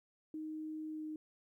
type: tone with pitch glide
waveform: sine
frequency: 311.4 to 309.2 Hz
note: D#4 to D#4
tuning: +2 to -11 cents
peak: -40 dBFS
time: 0.34-1.16 s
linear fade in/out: 2 ms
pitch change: -13 cents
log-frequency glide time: 0.9-1.04 s
effects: 13-bit